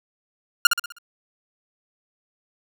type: tone with echo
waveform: sawtooth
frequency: 1411 Hz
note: F6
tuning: 17 cents sharp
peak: -5 dBFS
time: 0.65-0.67 s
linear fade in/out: 2 ms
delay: 63 ms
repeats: 5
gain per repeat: -7 dB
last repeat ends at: 0.985 s
effects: none